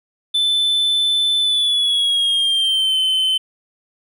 triangle tone with pitch glide, 3520 to 3064 Hz, A7 to G7, 0 to -40 cents, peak -13 dBFS, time 0.34-3.38 s, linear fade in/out 10 ms, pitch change -240 cents, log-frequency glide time 1.4-2.98 s, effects none

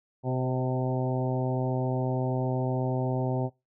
harmonic tone with a mistuned harmonic, 128.2 Hz, C3, 35 cents flat, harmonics 1 / 2 / 3 / 4 / 5 / 6 / 7, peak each -28 / -33 / -34 / -37 / -36 / -38 / -39 dBFS, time 0.23-3.5 s, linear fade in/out 50 ms, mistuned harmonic 4, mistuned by +22 cents, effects noise-tail reverb RT60 0.2 s tail -18 dB re dry

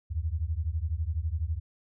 sine beating tone pair, 75 / 87 Hz, D2 / F2, +37 / -6 cents, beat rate 12 Hz, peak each -30 / -31 dBFS, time 0.1-1.6 s, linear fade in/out 20 ms, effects none

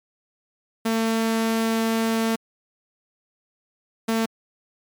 sawtooth tone bursts at uneven times, 225.1 Hz, A3, 40 cents sharp, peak -16 dBFS, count 2, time 0.85-2.36 / 4.08-4.26 s, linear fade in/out 10 ms, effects MP3 96 kbps

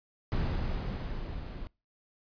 brown noise with level ramp, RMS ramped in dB -29 to -41 dBFS, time 0.32-1.67 s, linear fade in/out 0 ms, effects noise-tail reverb RT60 0.3 s tail -25 dB re dry + resampled to 11025 Hz

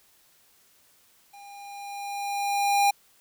square tone with level ramp, 806 Hz, G5, 48 cents sharp, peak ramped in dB -46 to -18 dBFS, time 1.33-2.91 s, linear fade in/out 10 ms, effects white hiss -61 dBFS RMS until 3.2 s

